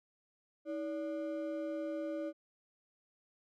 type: ring-modulated tone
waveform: triangle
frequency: 447 Hz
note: A4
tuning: 27 cents sharp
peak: -31 dBFS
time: 0.65-2.33 s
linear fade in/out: 50 ms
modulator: 128 Hz
effects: none